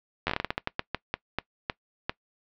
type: slowing click train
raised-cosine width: 0.3 ms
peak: -10 dBFS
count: 17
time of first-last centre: 0.27-2.095 s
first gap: 11 ms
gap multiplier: 1.27
effects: noise-tail reverb RT60 0.1 s tail -22 dB re dry + low-pass 4000 Hz 12 dB/octave